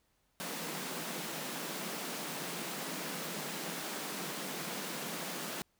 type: high-pass noise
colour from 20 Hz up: pink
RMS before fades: -40 dBFS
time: 0.4-5.62 s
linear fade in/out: 0 ms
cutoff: 150 Hz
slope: 96 dB/octave
effects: pink hiss -75 dBFS RMS until 5.79 s